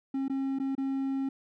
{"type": "tone with dropouts", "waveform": "triangle", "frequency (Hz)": 270, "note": "C#4", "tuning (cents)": -45, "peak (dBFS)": -26, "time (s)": [0.14, 1.29], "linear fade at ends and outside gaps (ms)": 5, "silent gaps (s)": [[0.282, 0.297], [0.588, 0.598], [0.752, 0.779]], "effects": []}